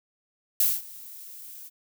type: noise with ADSR envelope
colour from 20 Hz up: violet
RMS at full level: -20 dBFS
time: 0.6-1.7 s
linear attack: 3 ms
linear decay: 210 ms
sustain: -23 dB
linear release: 33 ms
effects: none